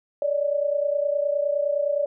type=tone pair together; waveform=sine; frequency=572.3 / 602 Hz; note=D5 / D5; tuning=-45 / +43 cents; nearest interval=minor second; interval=88 cents; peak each=-22 / -26 dBFS; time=0.22-2.06 s; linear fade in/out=2 ms; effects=none

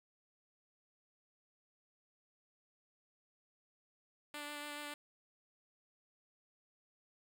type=tone with vibrato; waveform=5% pulse; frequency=293.7 Hz; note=D4; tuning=in tune; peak=-32 dBFS; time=4.34-4.94 s; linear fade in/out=2 ms; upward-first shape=sine; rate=7 Hz; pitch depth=12 cents each way; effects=none

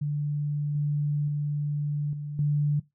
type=tone with level steps; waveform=sine; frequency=146.83 Hz; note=D3; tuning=in tune; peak=-25 / -23 / -25 / -31 / -21 dBFS; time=0.01-2.8 s; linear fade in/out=10 ms; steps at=0.75 / 1.28 / 2.13 / 2.39 s; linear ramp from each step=2 ms; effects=noise-tail reverb RT60 0.2 s tail -20 dB re dry

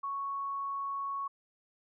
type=tone; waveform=sine; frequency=1108.7 Hz; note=C#6; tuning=in tune; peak=-33 dBFS; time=0.03-1.28 s; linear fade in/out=10 ms; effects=none

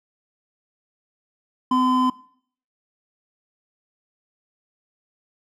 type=tone pair together; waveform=triangle; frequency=255.3 / 1021.2 Hz; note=C4 / C6; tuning=-42 / -42 cents; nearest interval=2 octaves; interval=2400 cents; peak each=-17 dBFS; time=1.71-2.1 s; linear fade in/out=5 ms; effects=noise-tail reverb RT60 0.6 s tail -22 dB re dry

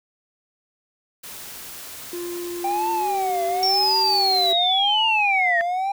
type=noise; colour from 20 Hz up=white; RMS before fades=-37 dBFS; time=1.23-4.53 s; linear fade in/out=10 ms
type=tone with pitch glide; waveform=triangle; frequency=349.2 to 383 Hz; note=F4 to G4; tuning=0 to -40 cents; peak=-26 dBFS; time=2.13-4.53 s; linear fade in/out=2 ms; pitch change=+160 cents; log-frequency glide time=2.98-3.09 s
type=tone with vibrato; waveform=triangle; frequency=781 Hz; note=G5; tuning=7 cents flat; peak=-19 dBFS; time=2.64-5.92 s; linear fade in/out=5 ms; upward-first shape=triangle; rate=0.93 Hz; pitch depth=250 cents each way
type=linear sweep; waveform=sine; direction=down; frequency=5500 to 1800 Hz; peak=-18 dBFS; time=3.63-5.61 s; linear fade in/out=0 ms
effects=none

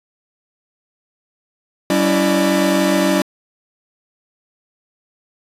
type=tone cluster; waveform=45% pulse; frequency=190.9 / 284.6 / 331.6 / 602 Hz; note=G3 / C#4 / E4 / D5; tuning=-46 / +46 / +10 / +43 cents; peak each=-19 dBFS; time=1.9-3.22 s; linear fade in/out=2 ms; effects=resampled to 32000 Hz

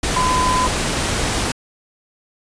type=tone in noise; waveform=sine; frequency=1012 Hz; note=B5; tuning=42 cents sharp; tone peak=-16 dBFS; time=0.16-0.67 s; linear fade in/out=5 ms; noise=pink; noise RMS=-20 dBFS; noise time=0.03-1.52 s; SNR=+1 dB; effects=resampled to 22050 Hz

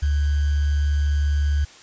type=tone with sample-and-hold; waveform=sine; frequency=72.7 Hz; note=D2; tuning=17 cents flat; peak=-17 dBFS; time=0.02-1.65 s; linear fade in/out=10 ms; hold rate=1575 Hz; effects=white hiss -46 dBFS RMS until 1.82 s + resampled to 16000 Hz

